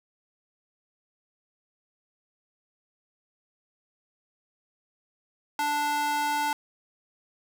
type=tone with high-pass filter; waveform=square; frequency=293.7 Hz; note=D4; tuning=in tune; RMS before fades=-27 dBFS; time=5.59-6.53 s; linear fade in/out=2 ms; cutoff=810 Hz; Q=2; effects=none